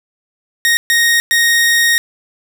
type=tone bursts at uneven times; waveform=sawtooth; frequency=1864.7 Hz; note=A#6; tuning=in tune; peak=-6 dBFS; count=3; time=0.65-0.77 / 0.9-1.2 / 1.31-1.98 s; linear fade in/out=0 ms; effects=none